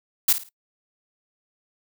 blue noise with echo, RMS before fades -17 dBFS, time 0.28-0.33 s, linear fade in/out 5 ms, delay 54 ms, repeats 3, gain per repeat -11 dB, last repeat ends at 0.492 s, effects noise-tail reverb RT60 0.1 s tail -22 dB re dry

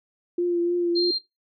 sine tone with vibrato, 347.7 Hz, F4, 8 cents flat, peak -20 dBFS, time 0.38-1.11 s, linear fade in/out 5 ms, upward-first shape triangle, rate 3.3 Hz, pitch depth 26 cents each way
sine tone, 4186 Hz, C8, in tune, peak -22 dBFS, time 0.95-1.19 s, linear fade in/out 20 ms
effects noise-tail reverb RT60 0.2 s tail -18 dB re dry

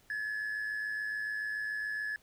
triangle tone with amplitude modulation, 1709 Hz, G#6, 49 cents sharp, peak -28 dBFS, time 0.1-2.16 s, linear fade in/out 2 ms, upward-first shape sine, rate 107 Hz, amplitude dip 60%, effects tanh soft clip ceiling -27 dBFS + pink hiss -65 dBFS RMS until 2.22 s

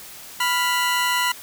20% pulse tone pair together, 987.8 / 1397 Hz, B5 / F6, 0 / 0 cents, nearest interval tritone, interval 600 cents, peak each -15 / -20 dBFS, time 0.4-1.32 s, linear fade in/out 5 ms, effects white hiss -40 dBFS RMS until 1.42 s

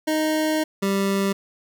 25% pulse tone pair in turn, 311.1 / 196.53 Hz, D#4 / G3, 0 / +5 cents, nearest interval minor sixth, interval 795 cents, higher first, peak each -16 dBFS, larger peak neither, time 0.07-0.64 / 0.82-1.33 s, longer first, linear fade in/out 10 ms, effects none

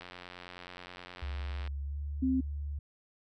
click train, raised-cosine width 0.3 ms, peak -29 dBFS, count 150, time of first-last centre 0.01-1.675 s, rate 89.5 Hz
sine tone with pitch glide, 70 to 72.26 Hz, C#2 to D2, +18 to -27 cents, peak -34 dBFS, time 1.22-2.79 s, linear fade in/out 5 ms, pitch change +55 cents, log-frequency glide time 1.84-1.98 s
sine tone, 261.6 Hz, C4, in tune, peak -26 dBFS, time 2.22-2.41 s, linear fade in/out 10 ms
effects none

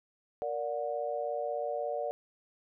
sine chord, Bb augmented, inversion none, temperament just, 466.2 / 582.7 / 728.4 Hz, Bb4 / D5 / F#5, 0 / -14 / -27 cents, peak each -37 / -34 / -37 dBFS, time 0.42-2.11 s, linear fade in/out 0 ms, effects none

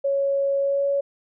sine tone with pitch glide, 554.4 to 560.2 Hz, C#5 to C#5, 0 to +18 cents, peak -19 dBFS, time 0.04-1.01 s, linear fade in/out 10 ms, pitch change +18 cents, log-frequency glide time 0.59-0.86 s, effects none

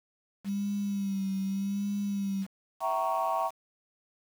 sine tone with vibrato, 197.7 Hz, G3, 15 cents sharp, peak -28 dBFS, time 0.44-2.47 s, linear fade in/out 50 ms, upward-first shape sine, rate 0.83 Hz, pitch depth 46 cents each way
sine chord, E diminished seventh, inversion none, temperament equal with one note detuned, 659.3 / 764.3 / 932.3 / 1108.7 Hz, E5 / G5 / Bb5 / Db6, 0 / -44 / 0 / 0 cents, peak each -31 dBFS, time 2.8-3.51 s, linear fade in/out 50 ms
effects tanh soft clip ceiling -20 dBFS + 8-bit

